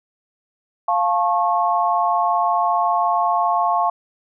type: chord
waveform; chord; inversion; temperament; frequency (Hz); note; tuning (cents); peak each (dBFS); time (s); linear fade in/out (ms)
sine; F augmented; none; just; 698.5 / 873.1 / 1091.3; F5 / A5 / C#6; 0 / -14 / -27; -19 / -21 / -20; 0.88-3.9; 5
effects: none